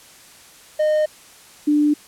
triangle / sine tone pair in turn, 613 / 296.4 Hz, D#5 / D4, -26 / +16 cents, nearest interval octave + minor second, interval 1258 cents, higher first, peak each -13 dBFS, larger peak neither, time 0.79-1.06 / 1.67-1.94 s, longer neither, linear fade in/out 10 ms, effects white hiss -46 dBFS RMS until 2.07 s + low-pass 11000 Hz 12 dB/octave

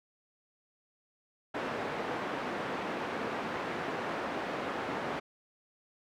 pink band-pass noise, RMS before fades -36 dBFS, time 1.54-5.2 s, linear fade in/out 10 ms, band 270 to 1800 Hz, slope 12 dB/octave, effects none

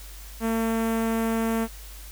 sawtooth tone with notch filter, 225.8 Hz, A3, 45 cents sharp, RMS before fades -25 dBFS, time 0.4-1.68 s, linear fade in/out 50 ms, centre 4400 Hz, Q 0.65, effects added 50 Hz sine -40 dBFS peak until 2.11 s + white hiss -46 dBFS RMS until 2.11 s

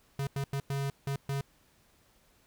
square tone bursts at uneven times, 138.59 Hz, C#3, in tune, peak -31 dBFS, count 6, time 0.19-0.27 / 0.36-0.44 / 0.53-0.6 / 0.7-0.9 / 1.07-1.16 / 1.29-1.41 s, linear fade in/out 2 ms, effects pink hiss -66 dBFS RMS until 2.46 s

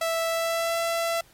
sawtooth tone with pitch glide, 659.3 to 670 Hz, E5 to E5, 0 to +28 cents, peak -20 dBFS, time 0.01-1.21 s, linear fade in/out 5 ms, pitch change +28 cents, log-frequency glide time 0.29-0.78 s, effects pink hiss -56 dBFS RMS until 1.33 s + MP3 64 kbps

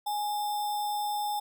sine tone with sample-and-hold, 830.6 Hz, G#5, in tune, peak -28 dBFS, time 0.06-1.4 s, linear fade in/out 10 ms, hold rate 4410 Hz, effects none

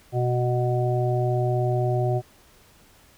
harmonic tone, 123.47 Hz, B2, in tune, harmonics 1 / 3 / 5 / 6, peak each -22 / -27 / -29 / -30 dBFS, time 0.12-2.22 s, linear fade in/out 50 ms, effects pink hiss -55 dBFS RMS until 3.17 s

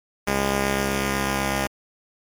5% pulse tone pair together, 67.98 / 203.7 Hz, C#2 / G#3, -33 / -33 cents, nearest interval octave + perfect fifth, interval 1900 cents, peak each -13 dBFS, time 0.27-1.67 s, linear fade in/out 5 ms, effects MP3 96 kbps

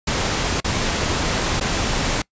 pink noise with dropouts, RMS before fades -21 dBFS, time 0.07-2.22 s, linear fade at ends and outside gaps 5 ms, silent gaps 0.604-0.644 / 1.599-1.609 s, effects noise-tail reverb RT60 0.1 s tail -24 dB re dry + resampled to 16000 Hz

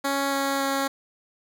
10% pulse tone with pitch steps, 277.2 / 275.4 / 273.7 Hz, C#4 / C#4 / C#4, 0 / -11 / -22 cents, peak -15 dBFS, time 0.04-0.88 s, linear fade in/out 10 ms, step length 280 ms, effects none

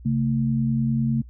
sine tone pair together, 135.1 / 225.1 Hz, C#3 / A3, -44 / +40 cents, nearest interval major sixth, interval 884 cents, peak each -22 dBFS, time 0.05-1.22 s, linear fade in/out 10 ms, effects noise-tail reverb RT60 0.1 s tail -26 dB re dry + added 60 Hz sine -40 dBFS peak until 1.29 s

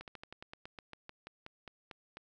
slowing click train, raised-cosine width 0.3 ms, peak -30 dBFS, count 16, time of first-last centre 0.01-2.171 s, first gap 68 ms, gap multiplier 1.1, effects none

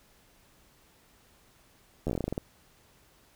slowing click train, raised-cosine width 2 ms, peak -17 dBFS, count 12, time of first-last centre 2.07-2.379 s, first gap 12 ms, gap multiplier 1.16, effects pink hiss -62 dBFS RMS until 3.35 s

